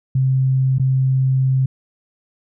sine tone with dropouts, 131.8 Hz, C3, 13 cents sharp, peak -13 dBFS, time 0.15-1.66 s, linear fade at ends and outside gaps 5 ms, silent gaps 0.784-0.796 s, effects none

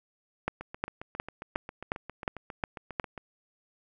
two click trains, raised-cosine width 0.5 ms, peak -13 / -24 dBFS, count 8 / 20, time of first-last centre 0.48-2.998 / 0.61-3.178 s, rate 2.78 / 7.4 Hz, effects none

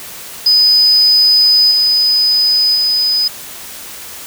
sine tone with level steps, 5000 Hz, D#8, 8 cents sharp, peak -5 / -8 / -10 dBFS, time 0.46-3.28 s, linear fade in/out 5 ms, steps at 1.71 / 2.75 s, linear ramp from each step 2 ms, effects tanh soft clip ceiling -2 dBFS + white hiss -30 dBFS RMS until 4.26 s

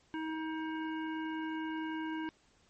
harmonic tone, 317 Hz, D#4, 32 cents sharp, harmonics 1 / 3 / 5 / 7 / 9, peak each -36 / -43 / -45 / -52 / -53 dBFS, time 0.14-2.29 s, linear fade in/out 0 ms, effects pink hiss -68 dBFS RMS until 2.69 s + MP3 32 kbps

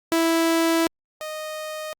sawtooth tone pair in turn, 329.6 / 619.5 Hz, E4 / D#5, 0 / -8 cents, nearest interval major seventh, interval 1092 cents, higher second, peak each -14 / -26 dBFS, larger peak first, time 0.12-0.87 / 1.21-1.93 s, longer first, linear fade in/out 0 ms, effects Opus 48 kbps

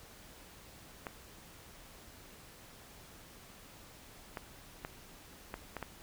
clicks, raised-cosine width 0.5 ms, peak -24 dBFS, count 6, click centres 1.068 / 4.372 / 4.849 / 5.541 / 5.767 / 5.827 s, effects pink hiss -55 dBFS RMS until 6.02 s

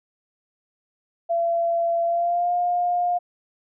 sine tone with pitch glide, 678 to 708 Hz, E5 to F5, +49 to +23 cents, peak -19 dBFS, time 1.29-3.19 s, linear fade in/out 20 ms, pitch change +74 cents, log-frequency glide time 2.04-2.53 s, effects none

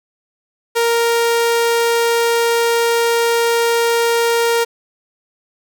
sawtooth tone, 466.2 Hz, A#4, in tune, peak -9 dBFS, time 0.75-4.65 s, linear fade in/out 20 ms, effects none

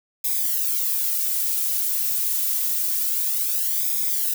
violet noise with flanger, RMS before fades -23 dBFS, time 0.24-4.34 s, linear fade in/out 5 ms, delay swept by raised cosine 0.68 to 3.08 ms, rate 0.27 Hz, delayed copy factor -0.8, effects none

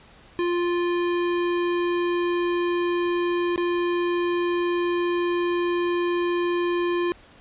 square tone with dropouts, 349.2 Hz, F4, in tune, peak -22 dBFS, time 0.39-7.12 s, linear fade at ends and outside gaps 0 ms, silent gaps 3.56-3.578 s, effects pink hiss -51 dBFS RMS until 7.4 s + resampled to 8000 Hz

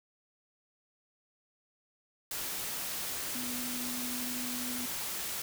sine tone in noise, 246.9 Hz, B3, in tune, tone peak -39 dBFS, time 3.35-4.86 s, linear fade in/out 2 ms, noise white, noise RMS -37 dBFS, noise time 2.31-5.42 s, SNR -5 dB, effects none

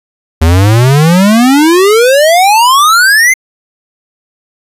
square exponential sweep, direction up, 77.6 to 2118 Hz, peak -4 dBFS, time 0.41-3.34 s, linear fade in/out 10 ms, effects resampled to 32000 Hz

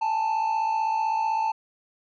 triangle tone pair together, 830.6 / 886.4 Hz, G#5 / A5, 0 / +13 cents, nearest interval minor second, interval 113 cents, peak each -29 / -21 dBFS, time 0.01-1.52 s, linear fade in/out 10 ms, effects resampled to 16000 Hz

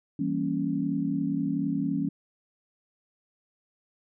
sine chord, E diminished seventh, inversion none, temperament equal, 164.81 / 196 / 233.1 / 277.2 Hz, E3 / G3 / Bb3 / Db4, 0 / 0 / 0 / 0 cents, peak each -32 / -32 / -33 / -28 dBFS, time 0.19-2.09 s, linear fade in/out 5 ms, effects none

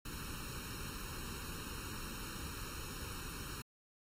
pink noise with comb filter, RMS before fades -45 dBFS, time 0.05-3.62 s, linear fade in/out 5 ms, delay 0.73 ms, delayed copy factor +0.95, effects AAC 48 kbps

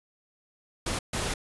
pink noise bursts at uneven times, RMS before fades -30 dBFS, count 2, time 0.86-0.99 / 1.13-1.34 s, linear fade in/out 5 ms, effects resampled to 24000 Hz

